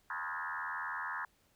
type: tone with frequency modulation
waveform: sine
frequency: 1345 Hz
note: E6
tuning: 34 cents sharp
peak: -36 dBFS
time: 0.1-1.25 s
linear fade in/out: 2 ms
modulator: 83.2 Hz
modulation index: 5.2
effects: pink hiss -71 dBFS RMS until 1.55 s